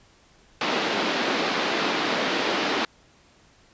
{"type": "band-pass noise", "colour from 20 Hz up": "pink", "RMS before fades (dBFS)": -25, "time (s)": [0.61, 2.85], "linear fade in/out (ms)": 2, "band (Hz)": [230, 4500], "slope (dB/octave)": 24, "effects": ["pink hiss -57 dBFS RMS until 3.73 s", "resampled to 16000 Hz"]}